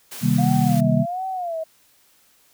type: high-pass noise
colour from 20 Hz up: white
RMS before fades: -35 dBFS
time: 0.11-0.81 s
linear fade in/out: 10 ms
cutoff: 220 Hz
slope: 12 dB/octave
type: chord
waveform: sine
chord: C minor seventh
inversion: none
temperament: just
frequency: 130.81 / 156.98 / 196.22 / 235.5 Hz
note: C3 / Eb3 / G3 / Bb3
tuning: 0 / +16 / +2 / +18 cents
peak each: -21 dBFS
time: 0.21-1.06 s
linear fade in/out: 50 ms
type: tone with vibrato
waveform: sine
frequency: 698.5 Hz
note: F5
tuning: in tune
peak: -24 dBFS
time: 0.38-1.64 s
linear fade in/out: 10 ms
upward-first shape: sine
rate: 1.4 Hz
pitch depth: 150 cents each way
effects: white hiss -58 dBFS RMS until 2.53 s